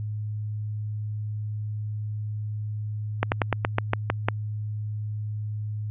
slowing click train, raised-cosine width 0.5 ms, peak -6 dBFS, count 9, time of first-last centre 3.23-4.285 s, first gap 89 ms, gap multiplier 1.11, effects added 106 Hz sine -28 dBFS peak until 5.9 s + resampled to 8000 Hz

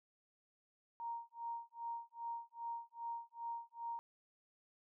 sine tone with tremolo, 932.3 Hz, A#5, in tune, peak -39 dBFS, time 1-3.99 s, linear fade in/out 0 ms, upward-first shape sine, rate 2.5 Hz, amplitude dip 100%, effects none

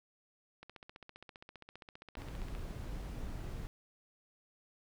click train, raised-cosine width 0.3 ms, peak -34 dBFS, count 30, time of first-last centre 0.63-2.551 s, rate 15.1 Hz
brown noise, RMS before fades -42 dBFS, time 2.17-3.67 s, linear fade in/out 0 ms
effects none

